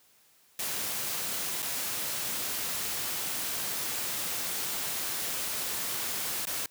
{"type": "noise with dropouts", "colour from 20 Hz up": "white", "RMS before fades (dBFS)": -33, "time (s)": [0.59, 6.66], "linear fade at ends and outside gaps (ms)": 2, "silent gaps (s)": [[1.622, 1.626], [6.454, 6.47]], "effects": ["white hiss -63 dBFS RMS until 6.7 s", "high-pass 80 Hz 12 dB/octave"]}